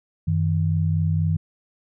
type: tone pair together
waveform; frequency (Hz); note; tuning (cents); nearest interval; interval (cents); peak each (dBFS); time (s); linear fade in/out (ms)
sine; 94.2 / 158.42; F#2 / D#3; +32 / +32; major sixth; 900; -21; 0.27-1.37; 10
effects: none